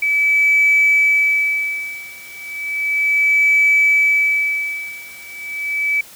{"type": "tone with tremolo", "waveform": "sine", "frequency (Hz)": 2298, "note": "D7", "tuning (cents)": -38, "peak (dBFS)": -9, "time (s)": [0.02, 6.01], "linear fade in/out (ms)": 5, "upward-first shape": "sine", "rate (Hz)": 0.34, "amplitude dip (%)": 95, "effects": ["tanh soft clip ceiling -5 dBFS", "white hiss -41 dBFS RMS until 6.15 s"]}